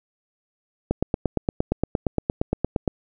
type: click train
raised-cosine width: 2 ms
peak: -7 dBFS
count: 18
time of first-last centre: 0.91-2.878 s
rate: 8.64 Hz
effects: none